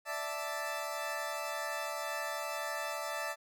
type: chord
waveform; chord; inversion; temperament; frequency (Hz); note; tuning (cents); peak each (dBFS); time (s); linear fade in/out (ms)
20% pulse; D suspended second; none; equal; 587.3 / 659.3 / 880; D5 / E5 / A5; 0 / 0 / 0; -35 / -35 / -36; 0.05-3.36; 50
effects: none